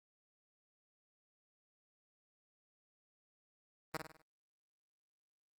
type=tone with echo; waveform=5% pulse; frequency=158 Hz; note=D#3; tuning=27 cents sharp; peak=-25 dBFS; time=3.94-3.97 s; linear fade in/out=2 ms; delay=50 ms; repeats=5; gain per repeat=-6 dB; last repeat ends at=4.22 s; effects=Opus 32 kbps